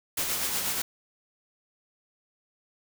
white noise with tremolo, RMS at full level -28 dBFS, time 0.17-0.82 s, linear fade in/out 5 ms, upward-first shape sine, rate 8.2 Hz, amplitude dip 35%, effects none

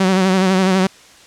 sawtooth tone with vibrato, 188.3 Hz, F#3, 31 cents sharp, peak -8 dBFS, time 0-0.87 s, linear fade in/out 5 ms, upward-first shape sine, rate 12 Hz, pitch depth 46 cents each way, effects white hiss -44 dBFS RMS until 1.26 s + low-pass 7000 Hz 12 dB/octave

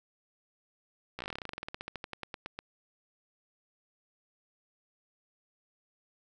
slowing click train, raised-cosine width 0.3 ms, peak -22 dBFS, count 27, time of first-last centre 1.19-2.59 s, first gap 15 ms, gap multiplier 1.09, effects none

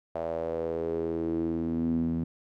sawtooth tone with band-pass filter sweep, 82.41 Hz, E2, in tune, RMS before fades -30 dBFS, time 0.15-2.24 s, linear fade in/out 5 ms, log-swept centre 630 to 210 Hz, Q 5.6, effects none

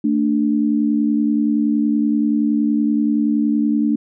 sine tone pair together, 223.1 / 293.7 Hz, A3 / D4, +24 / 0 cents, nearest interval perfect fourth, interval 476 cents, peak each -17 dBFS, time 0.04-3.96 s, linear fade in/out 5 ms, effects none

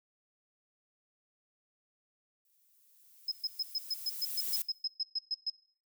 violet noise with exponential growth, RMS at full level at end -33 dBFS, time 2.45-4.62 s, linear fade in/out 2 ms, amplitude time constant 470 ms
sine tone bursts, 5120 Hz, D#8, 49 cents sharp, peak -30 dBFS, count 15, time 3.28-5.5 s, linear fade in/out 5 ms, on 36 ms, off 120 ms
effects noise-tail reverb RT60 0.5 s tail -20 dB re dry

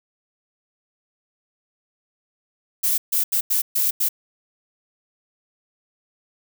violet noise bursts at uneven times, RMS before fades -20 dBFS, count 6, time 2.83-2.98 / 3.12-3.24 / 3.32-3.41 / 3.5-3.62 / 3.75-3.91 / 4-4.09 s, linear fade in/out 10 ms, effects none

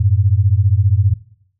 sine beating tone pair, 92.5 / 107.5 Hz, F#2 / A2, 0 / -40 cents, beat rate 15 Hz, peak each -13 dBFS, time 0-1.14 s, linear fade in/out 10 ms, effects noise-tail reverb RT60 0.7 s tail -18 dB re dry

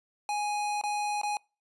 square tone with dropouts, 830.6 Hz, G#5, in tune, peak -29 dBFS, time 0.29-1.37 s, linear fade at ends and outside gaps 1 ms, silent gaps 0.813-0.837 / 1.215-1.233 s, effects noise-tail reverb RT60 0.3 s tail -25 dB re dry + resampled to 24000 Hz

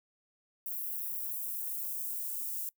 violet noise with high-pass filter sweep, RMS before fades -37 dBFS, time 0.66-2.69 s, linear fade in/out 2 ms, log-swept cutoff 12000 to 7600 Hz, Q 0.91, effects noise-tail reverb RT60 0.1 s tail -22 dB re dry

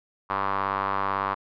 square tone with band-pass filter, 49 Hz, G1, in tune, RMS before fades -27 dBFS, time 0.29-1.35 s, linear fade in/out 20 ms, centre 1100 Hz, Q 4.1, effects resampled to 11025 Hz

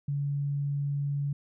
sine tone, 142.3 Hz, C#3, 46 cents sharp, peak -27 dBFS, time 0.08-1.33 s, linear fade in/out 5 ms, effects none

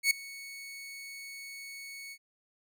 sawtooth tone with ADSR envelope, 2217 Hz, C#7, in tune, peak -17 dBFS, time 0.03-2.18 s, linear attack 77 ms, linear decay 6 ms, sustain -22 dB, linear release 61 ms, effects none

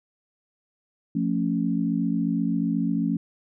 sine chord, F augmented, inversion none, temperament equal with one note detuned, 174.61 / 222.8 / 277.2 Hz, F3 / A3 / C#4, 0 / +22 / 0 cents, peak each -26 dBFS, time 1.15-3.17 s, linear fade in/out 5 ms, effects none

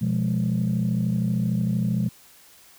sine chord, F diminished, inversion second, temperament equal, 123.47 / 174.61 / 207.7 Hz, Cb3 / F3 / Ab3, 0 / 0 / 0 cents, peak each -24 dBFS, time 0.01-2.09 s, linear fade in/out 10 ms, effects tanh soft clip ceiling -15 dBFS + white hiss -52 dBFS RMS until 2.78 s

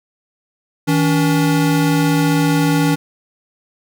square tone pair together, 159.93 / 284.7 Hz, D#3 / C#4, +48 / +46 cents, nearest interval minor seventh, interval 998 cents, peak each -16 dBFS, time 0.87-2.96 s, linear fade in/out 20 ms, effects none

